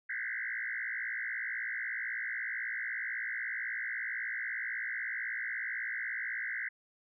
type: tone with frequency modulation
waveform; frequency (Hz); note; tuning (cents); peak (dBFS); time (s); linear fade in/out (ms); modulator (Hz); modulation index
sine; 1804; A6; +43; -34; 0.09-6.69; 10; 58.1; 4.8
effects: none